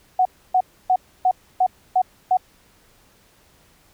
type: tone bursts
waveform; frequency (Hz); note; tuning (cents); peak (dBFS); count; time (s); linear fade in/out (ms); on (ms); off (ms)
sine; 740; F#5; 0; -13; 7; 0.19-2.371; 5; 63; 290
effects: pink hiss -56 dBFS RMS until 3.93 s